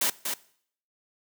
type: noise with echo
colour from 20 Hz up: white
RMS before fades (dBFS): -25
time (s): 0.01-0.1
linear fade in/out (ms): 5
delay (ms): 240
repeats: 1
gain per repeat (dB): -5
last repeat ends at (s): 0.34
effects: noise-tail reverb RT60 0.6 s tail -20 dB re dry + high-pass 200 Hz 12 dB/octave